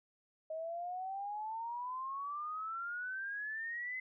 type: exponential sweep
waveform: sine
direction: up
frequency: 627 to 2052 Hz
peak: -38 dBFS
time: 0.5-4 s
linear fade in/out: 5 ms
effects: none